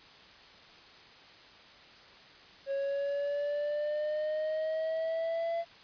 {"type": "exponential sweep", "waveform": "triangle", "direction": "up", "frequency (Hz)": [548, 677], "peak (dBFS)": -28, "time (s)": [2.66, 5.65], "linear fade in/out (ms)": 50, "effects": ["white hiss -54 dBFS RMS until 5.83 s", "resampled to 11025 Hz"]}